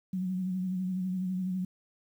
sine tone with vibrato, 185 Hz, F#3, in tune, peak -29 dBFS, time 0.13-1.65 s, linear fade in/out 5 ms, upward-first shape sine, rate 12 Hz, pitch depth 41 cents each way, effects 10-bit

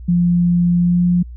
sine tone with pitch glide, 174.61 to 176.74 Hz, F3 to F3, 0 to +21 cents, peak -11 dBFS, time 0.08-1.23 s, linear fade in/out 10 ms, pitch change +21 cents, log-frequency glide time 0.77-1.04 s, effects added 60 Hz sine -30 dBFS peak until 1.36 s

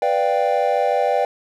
triangle chord, G dominant seventh, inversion first, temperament equal, 493.9 / 587.3 / 698.5 / 784 Hz, B4 / D5 / F5 / G5, 0 / 0 / 0 / 0 cents, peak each -20 / -19 / -21 / -19 dBFS, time 0.02-1.25 s, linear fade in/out 2 ms, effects none

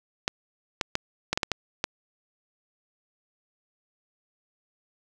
clicks, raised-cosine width 0.2 ms, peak -7 dBFS, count 8, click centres 0.279 / 0.812 / 0.954 / 1.33 / 1.375 / 1.432 / 1.517 / 1.841 s, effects none

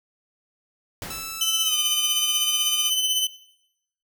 pink noise with exponential decay, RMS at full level -32 dBFS, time 1.02-1.67 s, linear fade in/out 1 ms, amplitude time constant 140 ms
5% pulse tone with pitch glide, 1318.5 to 1216.1 Hz, E6 to D#6, 0 to -40 cents, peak -20 dBFS, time 1.1-2.9 s, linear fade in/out 5 ms, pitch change -140 cents, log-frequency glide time 1.63-1.76 s
sawtooth tone with tremolo, 3037 Hz, F#7, 44 cents sharp, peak -16 dBFS, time 1.41-3.27 s, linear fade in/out 2 ms, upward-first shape sine, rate 16 Hz, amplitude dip 45%
effects noise-tail reverb RT60 0.8 s tail -17 dB re dry

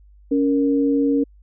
sine tone pair together, 279.6 / 466.2 Hz, C#4 / A#4, +15 / 0 cents, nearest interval major sixth, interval 885 cents, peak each -16 / -22 dBFS, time 0.31-1.24 s, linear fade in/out 10 ms, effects added 50 Hz sine -46 dBFS peak until 1.42 s

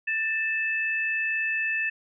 sine tone pair together, 1778 / 2619 Hz, A6 / E7, +18 / -12 cents, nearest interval perfect fifth, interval 670 cents, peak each -27 dBFS, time 0.07-1.9 s, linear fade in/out 10 ms, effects none

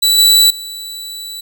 sawtooth tone with level steps, 3951 Hz, B7, in tune, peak -6 / -3 / -22 dBFS, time 0.02-1.41 s, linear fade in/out 10 ms, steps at 0.18 / 0.5 s, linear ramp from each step 5 ms, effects none

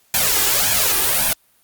white noise with flanger, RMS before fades -17 dBFS, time 0.14-1.33 s, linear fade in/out 2 ms, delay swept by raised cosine 1.2 to 2.5 ms, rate 1.8 Hz, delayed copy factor +0.7, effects white hiss -58 dBFS RMS until 1.63 s + Opus 48 kbps

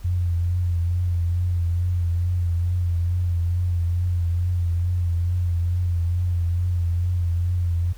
sine tone with vibrato, 87.31 Hz, F2, in tune, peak -19 dBFS, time 0.04-7.93 s, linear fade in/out 10 ms, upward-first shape triangle, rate 2.3 Hz, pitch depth 49 cents each way, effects added 41 Hz sine -38 dBFS peak until 7.97 s + pink hiss -52 dBFS RMS until 7.97 s

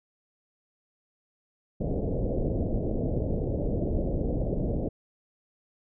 pink low-pass noise, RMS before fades -28 dBFS, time 1.8-4.89 s, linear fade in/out 10 ms, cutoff 620 Hz, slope 48 dB/octave, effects none

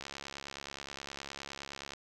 click train, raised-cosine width 0.2 ms, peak -24 dBFS, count 135, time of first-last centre 0.01-1.935 s, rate 69.6 Hz, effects none

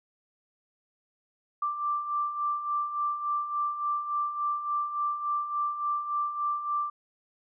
sine beating tone pair, 1174.7 / 1178.2 Hz, D6 / D6, 0 / +5 cents, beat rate 3.5 Hz, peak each -35 / -28 dBFS, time 1.62-6.9 s, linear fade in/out 5 ms, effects none

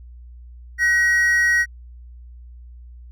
triangle tone pair together, 1506.3 / 1900 Hz, F#6 / A#6, +31 / +33 cents, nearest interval major third, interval 402 cents, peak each -23 / -13 dBFS, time 0.78-1.66 s, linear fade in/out 50 ms, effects added 60 Hz sine -38 dBFS peak until 3.11 s

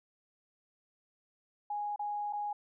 sine tone with dropouts, 828 Hz, G#5, 5 cents flat, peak -33 dBFS, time 1.7-2.53 s, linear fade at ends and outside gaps 5 ms, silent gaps 1.961-1.993 / 2.327-2.332 s, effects none

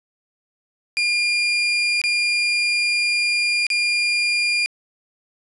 30% pulse tone with dropouts, 2410 Hz, D7, 44 cents sharp, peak -15 dBFS, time 0.97-4.66 s, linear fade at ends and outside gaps 0 ms, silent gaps 2.016-2.039 / 3.667-3.702 s, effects resampled to 24000 Hz + 8-bit

